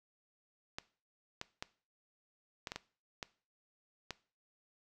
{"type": "clicks", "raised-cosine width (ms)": 0.2, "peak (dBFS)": -22, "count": 8, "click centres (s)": [0.785, 1.414, 1.625, 2.672, 2.719, 2.76, 3.228, 4.107], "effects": ["noise-tail reverb RT60 0.4 s tail -19 dB re dry"]}